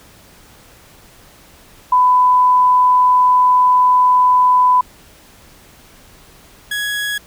sine / 30% pulse tone pair in turn, 1000 / 1670.7 Hz, B5 / G#6, +21 / +10 cents, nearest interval major sixth, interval 889 cents, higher second, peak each -8 / -16 dBFS, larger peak first, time 1.92-4.81 / 6.71-7.18 s, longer first, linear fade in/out 5 ms, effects pink hiss -45 dBFS RMS until 7.26 s

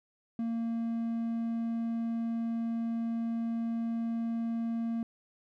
triangle tone, 229.9 Hz, A#3, 24 cents flat, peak -28 dBFS, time 0.39-5.03 s, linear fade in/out 2 ms, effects none

